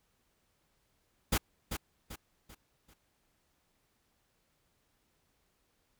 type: noise with echo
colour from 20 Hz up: pink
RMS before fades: -28 dBFS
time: 1.32-1.38 s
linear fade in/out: 10 ms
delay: 390 ms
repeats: 4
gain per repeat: -8 dB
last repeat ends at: 2.94 s
effects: pink hiss -75 dBFS RMS until 5.99 s